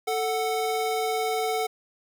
square tone pair together, 440.5 / 740 Hz, A4 / F#5, +2 / 0 cents, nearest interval major sixth, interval 898 cents, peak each -28 dBFS, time 0.07-1.67 s, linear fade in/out 10 ms, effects none

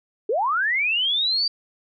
sine linear sweep, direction up, 384.9 to 4699 Hz, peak -19 dBFS, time 0.29-1.48 s, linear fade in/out 5 ms, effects none

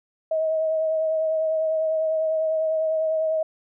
sine tone with vibrato, 635 Hz, D#5, 35 cents sharp, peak -20 dBFS, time 0.31-3.43 s, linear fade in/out 5 ms, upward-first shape sine, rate 10 Hz, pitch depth 20 cents each way, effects none

